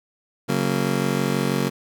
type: chord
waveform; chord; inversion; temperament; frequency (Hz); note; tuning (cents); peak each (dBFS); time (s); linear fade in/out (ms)
25% pulse; F# major; second; just; 138.75 / 185 / 231.2; C#3 / F#3 / A#3; +2 / 0 / -14; -21; 0.48-1.7; 20
effects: none